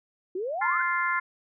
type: exponential sweep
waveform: sine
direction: up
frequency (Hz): 349.2 to 1568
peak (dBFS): -28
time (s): 0.35-0.82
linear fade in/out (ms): 5
type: harmonic tone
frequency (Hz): 348.4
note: F4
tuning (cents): -4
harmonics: 3 / 4 / 5 / 6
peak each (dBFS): -28 / -29 / -30 / -31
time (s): 0.61-1.2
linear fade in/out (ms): 10
effects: none